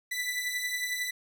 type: beating tone pair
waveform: sawtooth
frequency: 1975.5 / 1986.5 Hz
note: B6 / B6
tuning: 0 / +10 cents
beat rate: 11 Hz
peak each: -33 / -28 dBFS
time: 0.11-1.11 s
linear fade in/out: 10 ms
effects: none